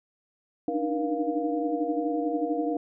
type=tone cluster; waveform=sine; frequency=288 / 301.1 / 312.5 / 477.5 / 697 Hz; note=D4 / D4 / D#4 / A#4 / F5; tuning=-34 / +43 / +8 / +42 / -4 cents; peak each=-33 / -31 / -31 / -31 / -32 dBFS; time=0.68-2.77 s; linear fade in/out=2 ms; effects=none